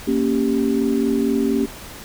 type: chord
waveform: sine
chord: G diminished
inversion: first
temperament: equal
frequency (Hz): 233.1 / 277.2 / 392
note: Bb3 / Db4 / G4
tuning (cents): 0 / 0 / 0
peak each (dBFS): -20 / -20 / -22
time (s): 0.07-1.66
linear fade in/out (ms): 10
effects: pink hiss -37 dBFS RMS until 2.04 s